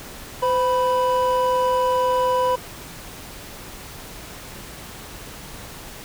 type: tone pair together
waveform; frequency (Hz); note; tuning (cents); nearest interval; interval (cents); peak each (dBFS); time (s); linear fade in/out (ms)
triangle; 511.9 / 987.8; C5 / B5; -38 / 0; major seventh; 1138; -18; 0.42-2.56; 10
effects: pink hiss -38 dBFS RMS until 6.04 s